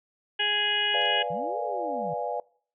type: harmonic tone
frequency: 415.3 Hz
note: G#4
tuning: in tune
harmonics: 1 / 2 / 4 / 5 / 6 / 7 / 8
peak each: -37 / -34 / -29 / -37 / -34 / -26 / -37 dBFS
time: 0.39-1.23 s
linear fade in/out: 10 ms
type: chord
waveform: sine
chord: B diminished seventh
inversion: none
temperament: equal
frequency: 493.9 / 587.3 / 698.5 / 830.6 Hz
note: B4 / D5 / F5 / Ab5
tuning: 0 / 0 / 0 / 0 cents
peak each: -33 dBFS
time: 0.94-2.4 s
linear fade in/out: 2 ms
type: clicks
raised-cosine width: 0.2 ms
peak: -34 dBFS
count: 2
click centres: 1.017 / 1.056 s
type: linear two-way sweep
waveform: sine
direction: up then down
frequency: 143.1 to 472.8 to 143.1 Hz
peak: -36 dBFS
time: 1.3-2.14 s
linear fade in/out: 5 ms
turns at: 1.61 s
effects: noise-tail reverb RT60 0.5 s tail -24 dB re dry